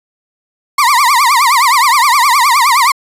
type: tone with vibrato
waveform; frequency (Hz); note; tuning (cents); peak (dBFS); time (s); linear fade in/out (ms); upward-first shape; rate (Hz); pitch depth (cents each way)
35% pulse; 1046.5; C6; 0; -5; 0.78-2.92; 5; triangle; 9.6; 260
effects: resampled to 32000 Hz